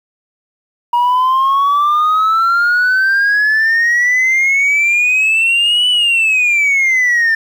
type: exponential two-way sweep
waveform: sine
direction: up then down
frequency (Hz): 953 to 2989 to 1781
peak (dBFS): -7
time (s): 0.93-7.35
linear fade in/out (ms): 5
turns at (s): 5.89
effects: tanh soft clip ceiling -8 dBFS + 7-bit